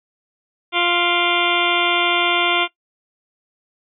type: harmonic tone with a mistuned harmonic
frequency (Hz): 349.2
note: F4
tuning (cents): 0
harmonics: 1 / 2 / 3 / 4 / 6 / 7 / 8 / 9 / 10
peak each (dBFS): -24 / -24 / -24 / -24 / -24 / -24 / -24 / -24 / -24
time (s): 0.72-2.68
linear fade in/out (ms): 50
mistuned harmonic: 7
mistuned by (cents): -37
effects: noise-tail reverb RT60 0.1 s tail -18 dB re dry